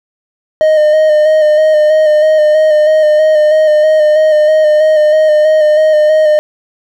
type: tone with vibrato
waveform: triangle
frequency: 615 Hz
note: D#5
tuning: 20 cents flat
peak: -3 dBFS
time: 0.61-6.39 s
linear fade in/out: 0 ms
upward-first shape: square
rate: 3.1 Hz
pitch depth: 23 cents each way
effects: none